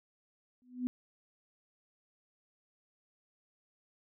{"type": "tone with exponential growth", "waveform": "sine", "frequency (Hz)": 249.4, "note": "B3", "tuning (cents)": 17, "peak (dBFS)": -27, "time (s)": [0.62, 0.87], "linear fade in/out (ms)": 0, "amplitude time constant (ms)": 53, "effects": []}